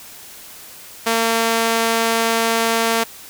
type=tone with high-pass filter; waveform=sawtooth; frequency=227.8 Hz; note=A#3; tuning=40 cents flat; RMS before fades=-18 dBFS; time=1.06-3.04 s; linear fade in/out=10 ms; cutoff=470 Hz; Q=0.6; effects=white hiss -39 dBFS RMS until 3.29 s